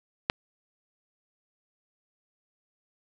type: click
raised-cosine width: 0.3 ms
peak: -6 dBFS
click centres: 0.299 s
effects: none